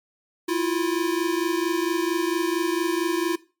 square tone pair together, 329.6 / 354 Hz, E4 / F4, 0 / +23 cents, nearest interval minor second, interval 123 cents, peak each -25 / -25 dBFS, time 0.48-3.36 s, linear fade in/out 10 ms, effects noise-tail reverb RT60 0.3 s tail -18 dB re dry + MP3 96 kbps

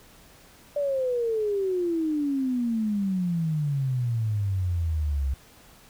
sine exponential sweep, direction down, 587.3 to 65.41 Hz, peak -23 dBFS, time 0.76-5.34 s, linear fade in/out 5 ms, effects pink hiss -53 dBFS RMS until 5.89 s

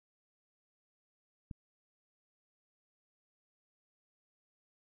click, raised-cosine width 5 ms, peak -30 dBFS, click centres 1.512 s, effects none

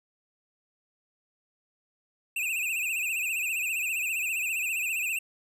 square tone with vibrato, 2585 Hz, E7, 34 cents flat, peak -28 dBFS, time 2.36-5.19 s, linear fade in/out 5 ms, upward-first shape triangle, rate 15 Hz, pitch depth 130 cents each way, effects none

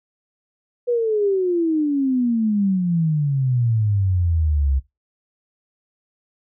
sine exponential sweep, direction down, 492.2 to 65.41 Hz, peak -16 dBFS, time 0.87-4.8 s, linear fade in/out 20 ms, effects noise-tail reverb RT60 0.2 s tail -18 dB re dry

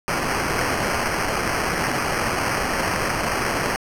blue noise with sample-and-hold, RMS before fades -23 dBFS, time 0.08-3.76 s, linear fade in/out 0 ms, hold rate 3675 Hz, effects low-pass 12000 Hz 12 dB/octave

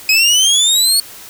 25% pulse exponential sweep, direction up, 2517 to 4435 Hz, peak -5 dBFS, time 0.09-1 s, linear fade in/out 2 ms, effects white hiss -35 dBFS RMS until 1.29 s

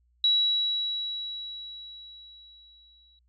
sine tone with exponential decay, 3900 Hz, B7, 23 cents flat, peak -18 dBFS, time 0.24-3.19 s, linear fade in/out 2 ms, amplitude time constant 640 ms, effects added 60 Hz sine -63 dBFS peak until 3.28 s + MP3 96 kbps

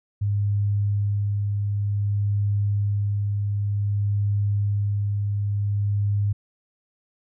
sine tone with tremolo, 102 Hz, G#2, 31 cents flat, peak -19 dBFS, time 0.21-6.33 s, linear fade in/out 10 ms, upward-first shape sine, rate 0.54 Hz, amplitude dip 25%, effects none

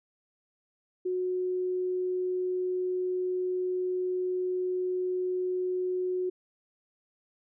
sine tone, 366 Hz, F#4, 19 cents flat, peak -27 dBFS, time 1.05-6.3 s, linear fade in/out 10 ms, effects none

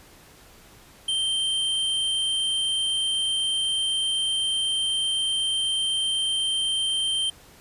square tone, 3136 Hz, G7, in tune, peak -23 dBFS, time 1.08-7.3 s, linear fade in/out 5 ms, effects pink hiss -51 dBFS RMS until 7.6 s + resampled to 32000 Hz

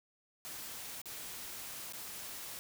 white noise with dropouts, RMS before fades -45 dBFS, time 0.45-2.59 s, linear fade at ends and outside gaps 0 ms, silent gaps 1.016-1.057 / 1.924-1.934 s, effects none

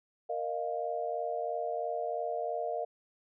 sine chord, Bb suspended fourth, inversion none, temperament equal with one note detuned, 466.2 / 615.5 / 698.5 Hz, Bb4 / Eb5 / F5, 0 / -19 / 0 cents, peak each -37 / -36 / -35 dBFS, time 0.29-2.85 s, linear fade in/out 10 ms, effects none

